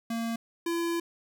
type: tone pair in turn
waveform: square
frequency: 229.5 / 338.3 Hz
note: A#3 / E4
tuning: -27 / +45 cents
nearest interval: perfect fifth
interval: 672 cents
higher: second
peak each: -30 / -28 dBFS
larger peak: second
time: 0.1-0.36 / 0.66-1 s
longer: second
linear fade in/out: 5 ms
effects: none